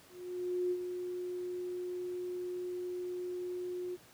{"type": "tone with ADSR envelope", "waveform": "sine", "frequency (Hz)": 359.7, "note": "F#4", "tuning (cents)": -49, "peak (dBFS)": -29, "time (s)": [0.09, 3.97], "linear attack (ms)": 620, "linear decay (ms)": 58, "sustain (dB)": -7, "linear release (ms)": 31, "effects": ["pink hiss -59 dBFS RMS until 4.13 s", "high-pass 100 Hz 12 dB/octave"]}